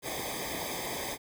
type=noise with comb filter; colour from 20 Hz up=pink; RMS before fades=-36 dBFS; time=0.02-1.18 s; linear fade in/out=50 ms; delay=0.71 ms; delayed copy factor=-1; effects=none